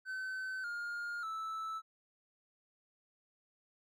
triangle tone with pitch steps, 1526 / 1415.6 / 1313.2 Hz, G6 / F6 / E6, -47 / +23 / -7 cents, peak -36 dBFS, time 0.05-1.82 s, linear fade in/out 50 ms, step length 590 ms, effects none

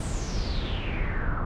brown noise with low-pass filter sweep, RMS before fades -28 dBFS, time 0-1.45 s, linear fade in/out 5 ms, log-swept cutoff 8800 to 1200 Hz, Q 6.2, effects none

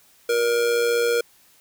square tone with amplitude modulation, 472.9 Hz, A#4, 25 cents sharp, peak -17 dBFS, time 0.29-1.21 s, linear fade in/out 5 ms, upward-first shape sine, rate 115 Hz, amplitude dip 45%, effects white hiss -56 dBFS RMS until 1.6 s

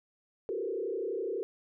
sine tone with frequency modulation, 420 Hz, G#4, 19 cents sharp, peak -31 dBFS, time 0.49-1.43 s, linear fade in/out 0 ms, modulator 31.9 Hz, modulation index 2, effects none

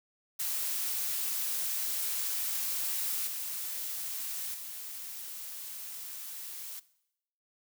blue noise with level steps, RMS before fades -33 / -37 / -42 dBFS, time 0.39-6.8 s, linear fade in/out 10 ms, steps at 3.27 / 4.54 s, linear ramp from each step 2 ms, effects noise-tail reverb RT60 0.8 s tail -19 dB re dry

